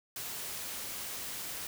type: noise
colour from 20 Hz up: white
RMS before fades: -40 dBFS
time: 0.16-1.67 s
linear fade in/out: 2 ms
effects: none